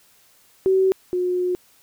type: tone pair in turn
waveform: sine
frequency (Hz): 380 / 360.9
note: F#4 / F#4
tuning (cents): +46 / -43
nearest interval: minor second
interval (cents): 89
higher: first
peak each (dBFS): -14 / -19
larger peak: first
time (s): 0.66-0.92 / 1.13-1.55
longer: second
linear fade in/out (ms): 0
effects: white hiss -56 dBFS RMS until 1.82 s